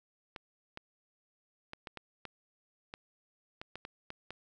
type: clicks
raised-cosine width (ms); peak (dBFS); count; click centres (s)
0.3; -26; 12; 0.362 / 0.774 / 1.734 / 1.872 / 1.973 / 2.253 / 2.939 / 3.615 / 3.756 / 3.851 / 4.104 / 4.306
effects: none